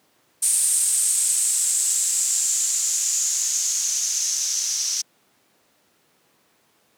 violet noise with low-pass filter sweep, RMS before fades -22 dBFS, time 0.42-5.02 s, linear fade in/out 10 ms, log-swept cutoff 8900 to 5800 Hz, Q 6, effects pink hiss -62 dBFS RMS until 6.97 s + high-pass 200 Hz 12 dB/octave

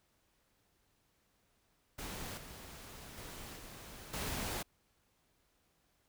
pink noise with level steps, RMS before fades -44 / -51 / -48 / -51 / -39 dBFS, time 1.98-4.63 s, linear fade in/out 10 ms, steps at 2.37 / 3.17 / 3.56 / 4.13 s, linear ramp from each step 10 ms, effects pink hiss -75 dBFS RMS until 6.08 s

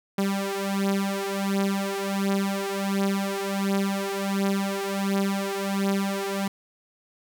sawtooth beating tone pair, 196 / 197.4 Hz, G3 / G3, 0 / +12 cents, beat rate 1.4 Hz, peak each -23 dBFS, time 0.18-6.48 s, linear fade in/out 5 ms, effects none

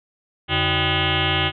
sine tone with frequency modulation, 1473 Hz, F#6, 8 cents flat, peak -17 dBFS, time 0.48-1.52 s, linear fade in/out 50 ms, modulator 231 Hz, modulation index 7.9, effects none

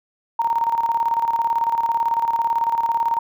sine tone with tremolo, 925 Hz, A#5, 14 cents flat, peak -15 dBFS, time 0.39-3.19 s, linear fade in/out 5 ms, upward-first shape square, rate 18 Hz, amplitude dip 60%, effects none

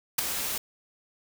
white noise with ADSR envelope, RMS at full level -20 dBFS, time 0.18-0.58 s, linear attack 10 ms, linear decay 5 ms, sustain -11 dB, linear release 4 ms, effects none

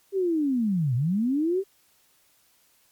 sine linear two-way sweep, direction down then up, 400.5 to 115.1 to 400.5 Hz, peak -21 dBFS, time 0.12-1.64 s, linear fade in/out 50 ms, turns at 0.95 s, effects white hiss -63 dBFS RMS until 2.91 s + MP3 96 kbps

